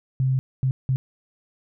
sine tone bursts at uneven times, 131.3 Hz, C3, 6 cents sharp, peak -18 dBFS, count 3, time 0.2-0.39 / 0.63-0.71 / 0.89-0.96 s, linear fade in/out 0 ms, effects none

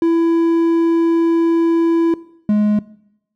triangle tone pair in turn, 332.9 / 209.7 Hz, E4 / G#3, +17 / +17 cents, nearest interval minor sixth, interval 800 cents, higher first, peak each -9 dBFS, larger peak neither, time 0.02-2.14 / 2.49-2.79 s, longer first, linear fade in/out 2 ms, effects noise-tail reverb RT60 0.8 s tail -20 dB re dry

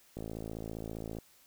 click train, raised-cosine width 2 ms, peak -27 dBFS, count 57, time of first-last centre 0.17-1.186 s, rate 55.1 Hz, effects white hiss -63 dBFS RMS until 1.46 s

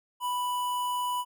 square tone with notch filter, 987.8 Hz, B5, in tune, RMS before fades -30 dBFS, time 0.2-1.25 s, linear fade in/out 50 ms, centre 5200 Hz, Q 1.3, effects none

